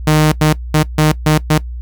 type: tone bursts at uneven times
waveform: sawtooth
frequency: 153.7 Hz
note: D#3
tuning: 21 cents flat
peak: -4 dBFS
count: 6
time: 0.07-0.32 / 0.41-0.53 / 0.74-0.83 / 0.98-1.12 / 1.26-1.38 / 1.5-1.58 s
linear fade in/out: 5 ms
effects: noise-tail reverb RT60 0.1 s tail -19 dB re dry + added 60 Hz sine -22 dBFS peak until 1.81 s

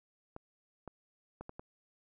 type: clicks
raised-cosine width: 1 ms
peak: -30 dBFS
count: 5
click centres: 0.364 / 0.877 / 1.41 / 1.494 / 1.595 s
effects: none

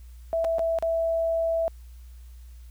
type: tone with dropouts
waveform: sine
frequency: 659.3 Hz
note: E5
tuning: in tune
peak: -22 dBFS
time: 0.33-1.68 s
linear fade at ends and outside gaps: 0 ms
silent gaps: 0.444-0.448 / 0.584-0.593 / 0.787-0.825 s
effects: added 60 Hz sine -42 dBFS peak until 2.7 s + white hiss -62 dBFS RMS until 2.7 s

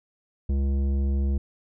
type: tone with tanh clipping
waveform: triangle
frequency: 68.7 Hz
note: C#2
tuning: 15 cents flat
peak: -23 dBFS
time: 0.49-1.38 s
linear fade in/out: 5 ms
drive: 16 dB
effects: none

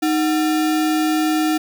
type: tone with sample-and-hold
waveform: sine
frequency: 311.1 Hz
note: D#4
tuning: in tune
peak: -15 dBFS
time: 0.02-1.58 s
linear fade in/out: 10 ms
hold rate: 1050 Hz
effects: none

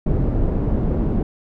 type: low-pass noise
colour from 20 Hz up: pink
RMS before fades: -19 dBFS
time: 0.06-1.23 s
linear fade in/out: 5 ms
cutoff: 370 Hz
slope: 12 dB/octave
effects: none

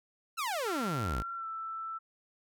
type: exponential sweep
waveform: sawtooth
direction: down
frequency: 1404 to 48.3 Hz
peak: -28 dBFS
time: 0.37-1.23 s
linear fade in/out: 20 ms
type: tone with pitch glide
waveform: sine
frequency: 1366 to 1325.6 Hz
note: F6 to E6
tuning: -39 to +9 cents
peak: -36 dBFS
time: 0.65-1.99 s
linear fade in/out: 20 ms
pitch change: -52 cents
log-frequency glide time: 1.35-1.46 s
effects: none

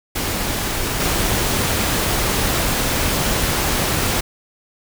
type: noise with level steps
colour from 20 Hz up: pink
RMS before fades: -22 / -19 dBFS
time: 0.15-4.21 s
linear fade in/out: 10 ms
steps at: 1 s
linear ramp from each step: 5 ms
effects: none

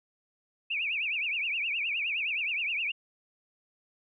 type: tone with vibrato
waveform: sine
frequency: 2520 Hz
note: D#7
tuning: 21 cents sharp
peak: -28 dBFS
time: 0.7-2.92 s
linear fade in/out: 10 ms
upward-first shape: triangle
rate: 9.6 Hz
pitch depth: 230 cents each way
effects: none

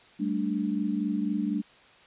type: chord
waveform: sine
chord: G suspended second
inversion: none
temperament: equal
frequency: 196 / 220 / 293.7 Hz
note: G3 / A3 / D4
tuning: 0 / 0 / 0 cents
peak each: -30 dBFS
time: 0.19-1.62 s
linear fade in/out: 20 ms
effects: white hiss -55 dBFS RMS until 2.06 s + resampled to 8000 Hz

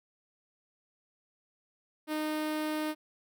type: tone with notch filter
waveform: sawtooth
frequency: 307.5 Hz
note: D#4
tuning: 20 cents flat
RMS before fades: -33 dBFS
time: 2.07-2.95 s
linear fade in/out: 50 ms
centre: 6700 Hz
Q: 1.7
effects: none

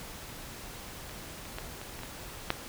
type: clicks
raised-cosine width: 0.3 ms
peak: -26 / -29 / -21 / -25 / -28 / -24 / -10 dBFS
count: 7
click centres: 1.095 / 1.454 / 1.585 / 1.815 / 1.991 / 2.034 / 2.504 s
effects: pink hiss -44 dBFS RMS until 2.68 s

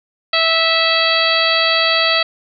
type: harmonic tone with a mistuned harmonic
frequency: 655 Hz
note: E5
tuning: 11 cents flat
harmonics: 1 / 2 / 3 / 4 / 5 / 6 / 7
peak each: -20 / -20 / -20 / -20 / -20 / -20 / -20 dBFS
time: 0.33-2.23 s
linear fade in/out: 5 ms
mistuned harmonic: 7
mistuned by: -17 cents
effects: none

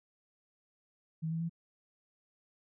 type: tone with pitch steps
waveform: sine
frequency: 160.3 / 163.67 / 167.11 Hz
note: E3 / E3 / E3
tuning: -48 / -12 / +24 cents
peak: -32 dBFS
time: 1.22-1.496 s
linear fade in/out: 20 ms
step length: 92 ms
effects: none

